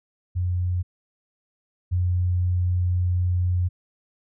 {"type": "tone pair in turn", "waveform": "sine", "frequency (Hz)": [89.6, 89.6], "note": ["F2", "F2"], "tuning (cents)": [45, 45], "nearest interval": "unison", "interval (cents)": 0, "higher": "neither", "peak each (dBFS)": [-21, -19], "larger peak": "second", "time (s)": [[0.35, 0.83], [1.91, 3.69]], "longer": "second", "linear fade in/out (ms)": 20, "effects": []}